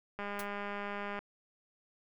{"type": "click train", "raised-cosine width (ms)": 0.5, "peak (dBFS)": -25, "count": 204, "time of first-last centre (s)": [0.19, 1.19], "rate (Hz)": 203}
{"type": "noise with exponential decay", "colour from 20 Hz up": "white", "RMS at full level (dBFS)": -38, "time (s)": [0.39, 0.47], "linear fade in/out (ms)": 5, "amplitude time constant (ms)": 17}
{"effects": []}